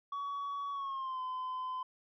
sine tone with pitch glide, 1128 to 1022.5 Hz, C#6 to C6, +30 to -40 cents, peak -33 dBFS, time 0.12-1.83 s, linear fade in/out 5 ms, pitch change -170 cents, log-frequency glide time 0.72-1.21 s, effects tanh soft clip ceiling -35 dBFS

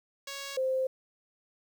5% pulse / sine tone pair in turn, 554.4 / 522.5 Hz, C#5 / C5, 0 / -2 cents, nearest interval minor second, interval 102 cents, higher first, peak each -26 dBFS, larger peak neither, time 0.27-0.57 / 0.57-0.87 s, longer neither, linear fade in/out 5 ms, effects 10-bit

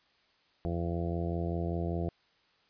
harmonic tone, 85.1 Hz, F2, 44 cents flat, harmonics 1 / 2 / 3 / 4 / 5 / 6 / 7 / 8 / 9, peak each -34 / -35 / -46 / -38 / -42 / -43 / -48 / -41 / -53 dBFS, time 0.65-2.09 s, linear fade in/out 0 ms, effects white hiss -68 dBFS RMS until 2.69 s + resampled to 11025 Hz

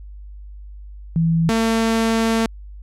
sine / sawtooth tone pair in turn, 164.81 / 225.8 Hz, E3 / A3, 0 / +45 cents, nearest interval perfect fourth, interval 545 cents, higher second, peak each -14 / -12 dBFS, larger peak second, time 1.16-1.49 / 1.49-2.46 s, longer second, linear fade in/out 0 ms, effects added 50 Hz sine -34 dBFS peak until 2.82 s + low-pass 10000 Hz 12 dB/octave

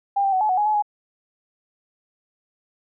sine tone with pitch steps, 799 / 784 / 749 / 855 / 741 / 834 / 853 / 833 Hz, G5 / G5 / F#5 / A5 / F#5 / G#5 / G#5 / G#5, +33 / 0 / +21 / -50 / +2 / +7 / +46 / +5 cents, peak -17 dBFS, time 0.16-0.824 s, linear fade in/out 10 ms, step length 83 ms, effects none

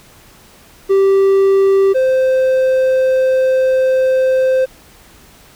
triangle tone pair in turn, 390 / 520.6 Hz, G4 / C5, -9 / -9 cents, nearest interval perfect fourth, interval 500 cents, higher second, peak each -6 / -8 dBFS, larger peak first, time 0.89-1.94 / 1.94-4.66 s, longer second, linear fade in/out 20 ms, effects pink hiss -44 dBFS RMS until 5.55 s

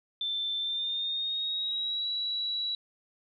sine tone with pitch glide, 3547 to 3913 Hz, A7 to B7, +13 to -17 cents, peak -29 dBFS, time 0.21-2.75 s, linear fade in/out 2 ms, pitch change +170 cents, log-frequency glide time 0.59-2.08 s, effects none

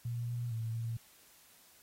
sine tone with pitch steps, 119.2 / 120.4 / 113.3 / 115.3 Hz, A#2 / B2 / A#2 / A#2, +39 / -44 / -49 / -19 cents, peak -34 dBFS, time 0.05-0.97 s, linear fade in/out 5 ms, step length 230 ms, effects white hiss -62 dBFS RMS until 1.82 s + AAC 48 kbps

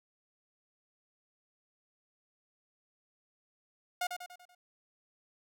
sawtooth tone with echo, 717 Hz, F5, 45 cents sharp, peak -27 dBFS, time 4.01-4.07 s, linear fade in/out 5 ms, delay 96 ms, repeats 5, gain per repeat -6 dB, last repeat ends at 4.55 s, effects none

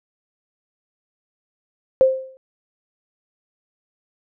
sine tone with exponential decay, 525 Hz, C5, 6 cents sharp, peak -7 dBFS, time 2.01-2.37 s, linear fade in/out 0 ms, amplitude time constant 78 ms, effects none

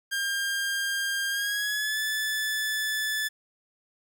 sawtooth tone with pitch glide, 1604 to 1739.1 Hz, G6 to A6, +39 to -21 cents, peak -23 dBFS, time 0.11-3.29 s, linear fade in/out 20 ms, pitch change +140 cents, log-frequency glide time 1.29-1.99 s, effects 10-bit

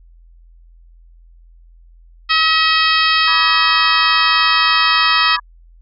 harmonic tone, 639 Hz, D#5, 46 cents sharp, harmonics 2 / 3 / 4 / 5 / 6 / 7 / 8, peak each -16 / -18 / -19 / -20 / -21 / -21 / -22 dBFS, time 2.29-5.37 s, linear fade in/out 20 ms
sine chord, G# diminished, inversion first, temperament equal with one note detuned, 987.8 / 1174.7 / 1668.9 Hz, B5 / D6 / G#6, 0 / 0 / +8 cents, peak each -24 / -23 / -27 dBFS, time 3.27-5.4 s, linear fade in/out 10 ms
effects added 42 Hz sine -42 dBFS peak until 5.81 s

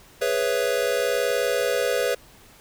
square chord, C# minor seventh, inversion second, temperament equal, 415.3 / 493.9 / 554.4 / 659.3 Hz, G#4 / B4 / C#5 / E5, 0 / 0 / 0 / 0 cents, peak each -29 / -25 / -27 / -31 dBFS, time 0.21-2.15 s, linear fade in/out 10 ms, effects pink hiss -51 dBFS RMS until 2.6 s

